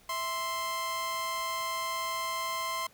sawtooth tone pair together, 658.9 / 1046 Hz, E5 / C6, -1 / -1 cents, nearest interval minor sixth, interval 800 cents, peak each -37 / -28 dBFS, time 0.09-2.87 s, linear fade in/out 5 ms, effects pink hiss -60 dBFS RMS until 2.93 s

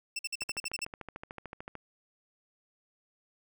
20% pulse tone bursts, 2677 Hz, E7, 26 cents sharp, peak -28 dBFS, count 9, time 0.16-0.847 s, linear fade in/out 5 ms, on 31 ms, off 51 ms
click train, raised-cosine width 0.5 ms, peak -26 dBFS, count 19, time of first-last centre 0.42-1.753 s, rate 13.5 Hz
effects none

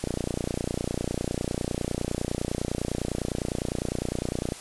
click train, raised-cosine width 2 ms, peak -14 dBFS, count 135, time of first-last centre 0.04-4.522 s, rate 29.9 Hz, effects white hiss -42 dBFS RMS until 4.6 s + resampled to 24000 Hz

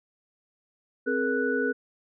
sine tone cluster, 262.9 / 423 / 474.7 / 1480 Hz, C4 / G#4 / A#4 / F#6, +8 / +32 / +31 / 0 cents, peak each -29 dBFS, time 1.06-1.73 s, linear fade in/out 20 ms, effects none

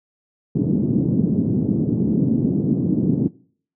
pink band-pass noise, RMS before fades -19 dBFS, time 0.55-3.28 s, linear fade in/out 5 ms, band 140 to 300 Hz, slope 24 dB/octave, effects noise-tail reverb RT60 0.5 s tail -21 dB re dry

